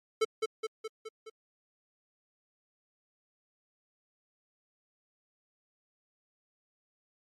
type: tone with echo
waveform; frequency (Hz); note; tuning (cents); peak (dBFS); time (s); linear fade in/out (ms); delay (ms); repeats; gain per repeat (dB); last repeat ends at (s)
square; 440; A4; 0; -24; 0.21-0.25; 10; 210; 5; -4; 1.3
effects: low-pass 8000 Hz 12 dB/octave + MP3 64 kbps